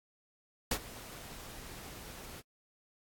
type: noise with ADSR envelope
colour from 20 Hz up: pink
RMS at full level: -29 dBFS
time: 0.71-2.42 s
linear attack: 4 ms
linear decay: 66 ms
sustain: -19 dB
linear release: 28 ms
effects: AAC 64 kbps